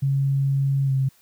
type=tone with pitch glide; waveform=sine; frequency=137.5 to 133.82 Hz; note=C#3 to C3; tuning=-14 to +39 cents; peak=-18 dBFS; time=0.02-1.09 s; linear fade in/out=10 ms; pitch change=-47 cents; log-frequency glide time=0.85-0.92 s; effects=white hiss -58 dBFS RMS until 1.21 s